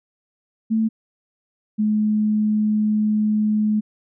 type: tone pair in turn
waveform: sine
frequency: 221.5 / 213 Hz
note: A3 / G#3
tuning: +12 / +44 cents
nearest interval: minor second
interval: 68 cents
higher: first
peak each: -16 dBFS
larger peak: neither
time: 0.7-0.89 / 1.78-3.81 s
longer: second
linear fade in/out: 20 ms
effects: none